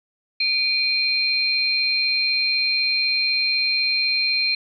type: tone cluster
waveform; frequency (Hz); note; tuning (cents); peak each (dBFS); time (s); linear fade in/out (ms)
sine; 2312 / 2448 / 4168; D7 / D#7 / C8; -28 / -29 / -7; -28 / -23 / -20; 0.4-4.55; 5
effects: none